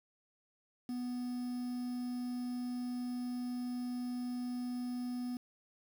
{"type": "tone with quantisation", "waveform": "triangle", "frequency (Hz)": 246.9, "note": "B3", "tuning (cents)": 0, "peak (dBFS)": -34, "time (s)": [0.89, 5.37], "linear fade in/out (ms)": 2, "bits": 9, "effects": []}